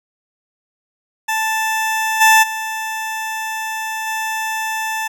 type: tone with level steps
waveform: 20% pulse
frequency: 880 Hz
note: A5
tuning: in tune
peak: -12 / -3 / -17 / -15 dBFS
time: 1.28-5.08 s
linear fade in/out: 10 ms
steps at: 2.2 / 2.42 / 4.06 s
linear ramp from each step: 20 ms
effects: none